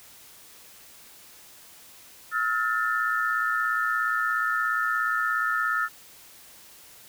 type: tone cluster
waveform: sine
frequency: 1296 / 1413 / 1774 Hz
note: E6 / F6 / A6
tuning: -30 / +20 / +14 cents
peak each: -27 / -27 / -28 dBFS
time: 2.31-5.89 s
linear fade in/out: 50 ms
effects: white hiss -50 dBFS RMS until 7.08 s